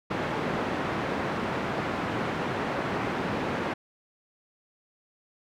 pink band-pass noise, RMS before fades -30 dBFS, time 0.1-3.74 s, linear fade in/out 10 ms, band 160 to 1800 Hz, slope 12 dB/octave, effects none

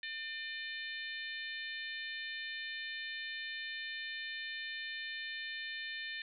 harmonic tone, 600 Hz, D5, 37 cents sharp, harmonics 3 / 4 / 5 / 6 / 7, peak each -42 / -47 / -49 / -47 / -50 dBFS, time 0.03-6.22 s, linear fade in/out 2 ms, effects none

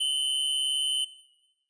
square tone pair together, 2913 / 3052 Hz, F#7 / G7, -28 / -47 cents, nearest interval minor second, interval 81 cents, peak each -34 / -26 dBFS, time 0-1.05 s, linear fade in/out 10 ms, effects noise-tail reverb RT60 1.0 s tail -17 dB re dry + resampled to 22050 Hz

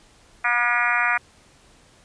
harmonic tone, 240.5 Hz, B3, 46 cents flat, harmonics 3 / 4 / 5 / 6 / 7 / 8 / 9 / 10, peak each -29 / -29 / -26 / -24 / -27 / -25 / -27 / -27 dBFS, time 0.44-1.18 s, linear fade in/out 10 ms, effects pink hiss -54 dBFS RMS until 2.04 s + resampled to 22050 Hz

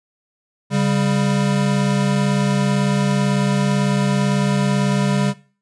square tone pair together, 140.1 / 198.13 Hz, C#3 / G3, +19 / +19 cents, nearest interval tritone, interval 600 cents, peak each -19 dBFS, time 0.7-5.34 s, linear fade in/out 50 ms, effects noise-tail reverb RT60 0.4 s tail -19 dB re dry + resampled to 22050 Hz

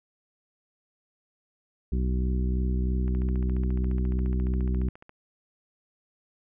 harmonic tone, 63.1 Hz, B1, 38 cents sharp, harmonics 1 / 2 / 3 / 4 / 5 / 6, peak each -24 / -35 / -32 / -39 / -41 / -40 dBFS, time 1.92-4.89 s, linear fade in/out 5 ms
click train, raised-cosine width 0.5 ms, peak -32 dBFS, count 30, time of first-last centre 3.08-5.094 s, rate 14.4 Hz
effects none

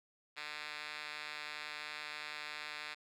5% pulse tone with band-pass filter, 150.5 Hz, D3, 43 cents sharp, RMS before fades -45 dBFS, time 0.36-2.95 s, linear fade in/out 20 ms, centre 2900 Hz, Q 3.7, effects none

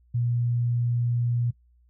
sine tone, 120 Hz, B2, 49 cents flat, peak -22 dBFS, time 0.14-1.51 s, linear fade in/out 10 ms, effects noise-tail reverb RT60 0.1 s tail -19 dB re dry + added 60 Hz sine -57 dBFS peak until 1.89 s

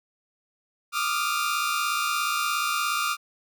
sawtooth tone cluster, 1181 / 1238 / 1389 Hz, D6 / D#6 / F6, +9 / -9 / -10 cents, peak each -25 dBFS, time 0.92-3.17 s, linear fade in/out 50 ms, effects none

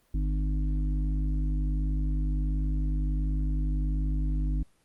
harmonic tone, 50.7 Hz, G#1, 41 cents flat, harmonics 1 / 3 / 5 / 6, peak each -25 / -35 / -39 / -41 dBFS, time 0.14-4.63 s, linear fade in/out 5 ms, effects pink hiss -67 dBFS RMS until 4.84 s + Opus 24 kbps

